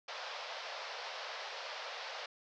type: band-pass noise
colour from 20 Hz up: pink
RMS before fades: -44 dBFS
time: 0.08-2.26 s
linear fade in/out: 5 ms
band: 510 to 5400 Hz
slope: 48 dB/octave
effects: none